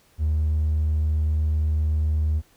triangle tone, 77 Hz, D#2, 17 cents flat, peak -16 dBFS, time 0.18-2.42 s, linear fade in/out 50 ms, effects tanh soft clip ceiling -15 dBFS + pink hiss -59 dBFS RMS until 2.56 s

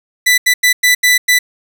sawtooth tone bursts at uneven times, 1985 Hz, B6, 8 cents sharp, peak -4 dBFS, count 6, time 0.26-0.38 / 0.46-0.54 / 0.63-0.73 / 0.83-0.95 / 1.03-1.18 / 1.28-1.39 s, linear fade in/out 10 ms, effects none

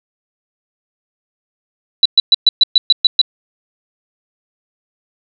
sine tone bursts, 3951 Hz, B7, in tune, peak -4 dBFS, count 9, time 2.03-3.215 s, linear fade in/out 2 ms, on 25 ms, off 120 ms, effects none

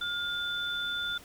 sine tone pair together, 1419 / 3521 Hz, F6 / A7, +27 / 0 cents, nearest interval octave + major third, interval 1573 cents, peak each -33 / -33 dBFS, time 0.01-1.18 s, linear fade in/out 5 ms, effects pink hiss -52 dBFS RMS until 1.24 s

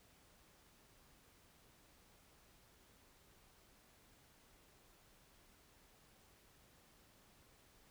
silence, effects pink hiss -68 dBFS RMS until 7.9 s

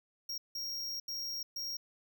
square tone bursts at uneven times, 5588 Hz, F8, in tune, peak -37 dBFS, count 4, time 0.29-0.38 / 0.55-1 / 1.08-1.43 / 1.56-1.77 s, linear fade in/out 5 ms, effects none

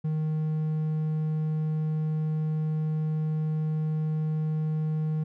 triangle tone, 155.56 Hz, D#3, in tune, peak -23 dBFS, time 0.04-5.24 s, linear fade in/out 10 ms, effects none

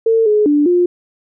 sine tone with pitch steps, 451.2 / 422 / 293.4 / 354 Hz, A4 / G#4 / D4 / F4, +44 / +28 / -2 / +23 cents, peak -9 dBFS, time 0.06-0.86 s, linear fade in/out 5 ms, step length 200 ms, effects none

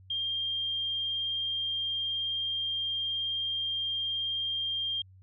sine tone with vibrato, 3200 Hz, G7, 35 cents sharp, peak -29 dBFS, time 0.1-5.02 s, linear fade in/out 5 ms, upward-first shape sine, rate 19 Hz, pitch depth 9 cents each way, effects added 94 Hz sine -52 dBFS peak until 5.22 s

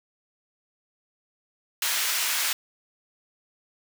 pink high-pass noise, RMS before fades -26 dBFS, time 1.82-2.53 s, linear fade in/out 2 ms, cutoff 1700 Hz, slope 12 dB/octave, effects none

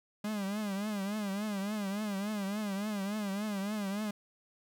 45% pulse tone with vibrato, 204 Hz, G#3, 31 cents flat, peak -33 dBFS, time 0.24-4.11 s, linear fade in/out 5 ms, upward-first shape triangle, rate 3.5 Hz, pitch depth 120 cents each way, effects none

